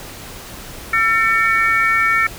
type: harmonic tone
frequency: 449.5 Hz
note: A4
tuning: 37 cents sharp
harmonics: 3 / 4 / 5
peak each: -17 / -17 / -17 dBFS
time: 0.93-2.27 s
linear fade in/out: 5 ms
effects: pink hiss -34 dBFS RMS until 2.38 s